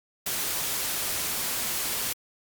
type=noise; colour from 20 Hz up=white; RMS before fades=-29 dBFS; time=0.26-2.13 s; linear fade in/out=5 ms; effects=Opus 48 kbps